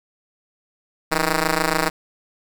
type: ring-modulated tone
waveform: 5% pulse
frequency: 158.5 Hz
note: D#3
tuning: 32 cents sharp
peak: -4 dBFS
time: 1.11-1.9 s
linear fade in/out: 10 ms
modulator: 145 Hz
effects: none